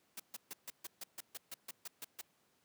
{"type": "noise bursts", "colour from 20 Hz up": "white", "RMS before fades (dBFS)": -45, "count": 13, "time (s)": [0.17, 2.214], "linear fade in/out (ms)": 5, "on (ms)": 28, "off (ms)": 140, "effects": ["pink hiss -74 dBFS RMS until 2.64 s", "high-pass 150 Hz 12 dB/octave"]}